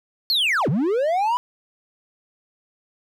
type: linear two-way sweep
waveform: triangle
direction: down then up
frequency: 4435 to 119.7 to 1004 Hz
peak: -16 dBFS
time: 0.3-1.37 s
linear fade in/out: 0 ms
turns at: 0.69 s
effects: none